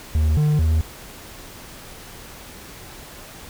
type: tone with pitch steps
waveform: triangle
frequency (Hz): 77.3 / 150.3 / 79.5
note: D#2 / D3 / D#2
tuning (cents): -11 / +40 / +38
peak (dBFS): -13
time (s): 0.15-0.81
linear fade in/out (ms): 0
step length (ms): 220
effects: pink hiss -40 dBFS RMS until 3.49 s